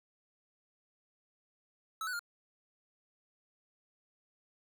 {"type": "tone with pitch steps", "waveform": "square", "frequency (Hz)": [1301, 1490, 1409], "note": ["E6", "F#6", "F6"], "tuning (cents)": [-23, 12, 15], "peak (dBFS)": -36, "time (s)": [2.01, 2.193], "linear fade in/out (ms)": 2, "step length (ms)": 61, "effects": []}